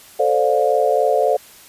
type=chord; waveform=sine; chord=D minor seventh; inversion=second; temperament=equal with one note detuned; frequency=440 / 523.3 / 587.3 / 710.3 Hz; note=A4 / C5 / D5 / F5; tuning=0 / 0 / 0 / +29 cents; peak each=-19 dBFS; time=0.19-1.37 s; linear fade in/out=10 ms; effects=white hiss -44 dBFS RMS until 1.68 s + resampled to 32000 Hz